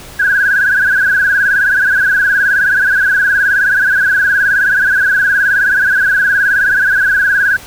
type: tone with vibrato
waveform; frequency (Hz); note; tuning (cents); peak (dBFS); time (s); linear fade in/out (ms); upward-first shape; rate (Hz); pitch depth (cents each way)
sine; 1568; G6; 0; -8; 0.19-7.57; 10; sine; 19; 100
effects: pink hiss -33 dBFS RMS until 7.66 s